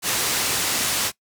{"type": "low-pass noise", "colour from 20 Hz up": "white", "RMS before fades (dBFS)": -23, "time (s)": [0.02, 1.12], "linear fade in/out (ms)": 50, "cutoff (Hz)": 9700, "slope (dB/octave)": 12, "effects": ["noise-tail reverb RT60 0.1 s tail -20 dB re dry", "high-pass 60 Hz 12 dB/octave"]}